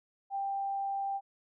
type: tone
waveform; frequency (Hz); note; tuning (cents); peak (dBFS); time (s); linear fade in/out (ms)
sine; 789; G5; +11; -31; 0.3-1.21; 50
effects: none